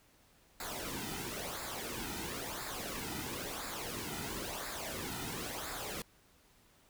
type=noise with flanger; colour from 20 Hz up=pink; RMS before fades=-41 dBFS; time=0.6-6.02 s; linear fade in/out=2 ms; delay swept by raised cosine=0.33 to 1.83 ms; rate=0.98 Hz; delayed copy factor=-0.65; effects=pink hiss -66 dBFS RMS until 6.89 s